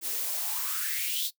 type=noise with high-pass filter sweep; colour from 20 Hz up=blue; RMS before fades=-31 dBFS; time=0.01-1.31 s; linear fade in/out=50 ms; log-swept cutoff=310 to 4000 Hz; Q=5.3; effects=noise-tail reverb RT60 0.1 s tail -20 dB re dry